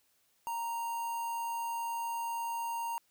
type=tone with notch filter; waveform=square; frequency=929 Hz; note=A#5; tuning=6 cents flat; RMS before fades=-36 dBFS; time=0.47-2.98 s; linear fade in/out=0 ms; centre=4000 Hz; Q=0.76; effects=white hiss -72 dBFS RMS until 3.1 s